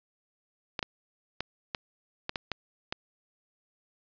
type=clicks; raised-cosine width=0.2 ms; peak=-13 dBFS; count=8; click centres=0.792 / 0.828 / 1.406 / 1.748 / 2.294 / 2.358 / 2.517 / 2.925 s; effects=resampled to 11025 Hz + 9-bit